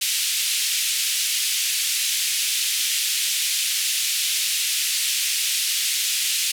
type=band-pass noise; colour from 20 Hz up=pink; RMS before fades=-23 dBFS; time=0.01-6.52 s; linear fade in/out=10 ms; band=2600 to 13000 Hz; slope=24 dB/octave; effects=none